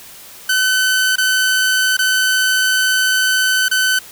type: tone with dropouts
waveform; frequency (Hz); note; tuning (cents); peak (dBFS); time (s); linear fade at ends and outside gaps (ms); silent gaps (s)
sawtooth; 1518; F#6; +44; -9; 0.49-3.99; 5; 1.158-1.181 / 1.969-1.989 / 3.684-3.712
effects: white hiss -38 dBFS RMS until 4.11 s